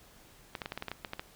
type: clicks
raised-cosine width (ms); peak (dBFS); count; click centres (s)
0.3; -20; 11; 0.552 / 0.618 / 0.659 / 0.721 / 0.776 / 0.824 / 0.883 / 0.916 / 1.048 / 1.134 / 1.195
effects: pink hiss -58 dBFS RMS until 1.35 s